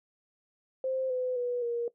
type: tone with pitch steps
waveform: sine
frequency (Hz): 523.3 / 505.8 / 488.8 / 472.4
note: C5 / B4 / B4 / A#4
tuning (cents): 0 / +41 / -18 / +23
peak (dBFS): -28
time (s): 0.84-1.88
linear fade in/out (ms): 2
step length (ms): 260
effects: noise-tail reverb RT60 0.1 s tail -17 dB re dry